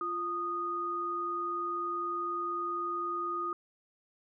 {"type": "tone pair together", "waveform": "sine", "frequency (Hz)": [346.8, 1236], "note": ["F4", "D#6"], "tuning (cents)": [-12, -12], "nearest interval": "octave + minor seventh", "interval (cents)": 2200, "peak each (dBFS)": [-39, -32], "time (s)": [0.01, 3.53], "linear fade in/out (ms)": 2, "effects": []}